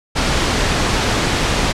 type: low-pass noise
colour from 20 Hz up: pink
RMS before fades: -17 dBFS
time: 0.15-1.73 s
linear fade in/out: 20 ms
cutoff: 6600 Hz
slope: 12 dB/octave
effects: low-pass 10000 Hz 12 dB/octave